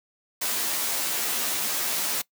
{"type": "noise with comb filter", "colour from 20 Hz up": "white", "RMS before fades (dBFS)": -27, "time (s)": [0.41, 2.22], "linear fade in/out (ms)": 10, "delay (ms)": 13, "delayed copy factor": 0.95, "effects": ["noise-tail reverb RT60 0.1 s tail -21 dB re dry", "high-pass 200 Hz 12 dB/octave"]}